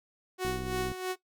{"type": "tone with tremolo", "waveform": "sawtooth", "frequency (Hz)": 370, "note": "F#4", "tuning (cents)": 0, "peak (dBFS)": -25, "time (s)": [0.38, 1.16], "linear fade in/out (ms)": 50, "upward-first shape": "sine", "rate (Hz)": 3, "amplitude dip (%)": 65}
{"type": "click train", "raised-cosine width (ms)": 3, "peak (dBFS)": -26, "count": 31, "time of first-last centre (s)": [0.45, 0.917], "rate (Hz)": 64.3}
{"effects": ["noise-tail reverb RT60 0.1 s tail -17 dB re dry"]}